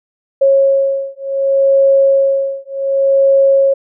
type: beating tone pair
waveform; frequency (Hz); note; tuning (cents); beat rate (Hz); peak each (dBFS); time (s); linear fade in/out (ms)
sine; 546 / 546.67; C#5 / C#5; -26 / -24; 0.67; -12; 0.41-3.74; 10
effects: none